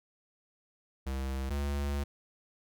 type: tone pair in turn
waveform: square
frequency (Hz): 66.6 / 71.01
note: C2 / C#2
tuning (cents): +31 / +42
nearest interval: minor second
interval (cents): 111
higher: second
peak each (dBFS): -33 / -31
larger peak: second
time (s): 1.06-1.5 / 1.5-2.04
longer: second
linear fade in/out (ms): 10
effects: none